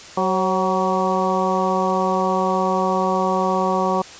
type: harmonic tone with a mistuned harmonic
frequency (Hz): 188.2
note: F#3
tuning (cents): +30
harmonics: 1 / 2 / 3 / 4 / 5 / 6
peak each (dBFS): -24 / -24 / -24 / -24 / -24 / -24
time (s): 0.17-4.02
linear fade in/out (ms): 5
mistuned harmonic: 3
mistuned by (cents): -47
effects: white hiss -39 dBFS RMS until 4.19 s + resampled to 16000 Hz